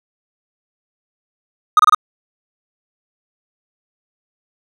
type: tone bursts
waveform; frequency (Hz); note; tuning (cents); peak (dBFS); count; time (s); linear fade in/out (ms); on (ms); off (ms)
triangle; 1244.5; D#6; 0; -4; 4; 1.77-1.947; 2; 24; 27
effects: none